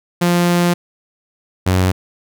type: tone pair in turn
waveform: sawtooth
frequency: 174.61 / 92.5 Hz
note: F3 / F#2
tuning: 0 / 0 cents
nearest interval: major seventh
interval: 1100 cents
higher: first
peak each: -8 dBFS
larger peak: neither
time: 0.21-0.74 / 1.66-1.92 s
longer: first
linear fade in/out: 10 ms
effects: none